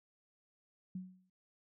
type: tone with exponential decay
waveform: sine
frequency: 185 Hz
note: F#3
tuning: in tune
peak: -37 dBFS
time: 0.95-1.3 s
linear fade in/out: 5 ms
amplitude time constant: 75 ms
effects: none